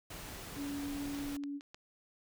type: noise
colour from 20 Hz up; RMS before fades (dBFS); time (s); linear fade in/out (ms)
pink; -46; 0.1-1.37; 5
type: tone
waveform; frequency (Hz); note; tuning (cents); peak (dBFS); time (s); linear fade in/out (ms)
sine; 284.3; C#4; +44; -37; 0.55-1.61; 50
type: clicks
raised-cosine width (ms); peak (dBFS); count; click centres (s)
0.2; -32; 5; 1.148 / 1.187 / 1.437 / 1.609 / 1.745
effects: none